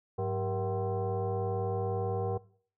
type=tone with frequency modulation; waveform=sine; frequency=185 Hz; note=F#3; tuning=in tune; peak=-29 dBFS; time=0.18-2.38 s; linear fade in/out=10 ms; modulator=288 Hz; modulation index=2; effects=noise-tail reverb RT60 0.5 s tail -21 dB re dry